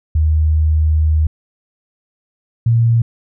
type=tone pair in turn; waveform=sine; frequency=77.78 / 116.05 Hz; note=D#2 / A#2; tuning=0 / -7 cents; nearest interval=perfect fifth; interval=693 cents; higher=second; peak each=-10 / -9 dBFS; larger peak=second; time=0.15-1.27 / 2.66-3.02 s; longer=first; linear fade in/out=5 ms; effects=none